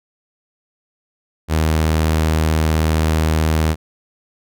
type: tone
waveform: sawtooth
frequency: 78.9 Hz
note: D#2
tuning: 25 cents sharp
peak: -10 dBFS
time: 1.48-3.76 s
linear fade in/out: 50 ms
effects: none